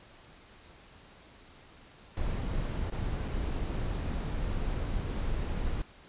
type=noise with dropouts; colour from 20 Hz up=brown; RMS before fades=-32 dBFS; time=2.17-5.82 s; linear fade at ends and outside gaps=1 ms; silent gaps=2.899-2.921 / 3.28-3.284 s; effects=pink hiss -55 dBFS RMS until 6.08 s + resampled to 8000 Hz